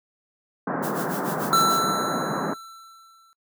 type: band-pass noise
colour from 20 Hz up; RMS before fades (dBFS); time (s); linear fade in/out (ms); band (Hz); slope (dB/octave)
pink; -27; 0.67-2.54; 5; 150 to 1600; 48
type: noise with tremolo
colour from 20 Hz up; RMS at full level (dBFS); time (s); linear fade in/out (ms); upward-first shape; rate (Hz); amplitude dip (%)
blue; -34; 0.82-1.84; 20; sine; 6.8; 80
type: tone with exponential decay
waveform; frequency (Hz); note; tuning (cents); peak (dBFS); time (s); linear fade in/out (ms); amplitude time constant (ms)
square; 1337; E6; +24; -16; 1.53-3.33; 0; 390
effects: noise-tail reverb RT60 0.1 s tail -21 dB re dry